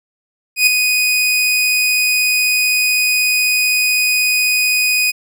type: tone with ADSR envelope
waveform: sawtooth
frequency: 2489 Hz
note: D#7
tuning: in tune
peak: -3 dBFS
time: 0.56-5.12 s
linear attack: 110 ms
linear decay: 5 ms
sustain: -6 dB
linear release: 23 ms
effects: none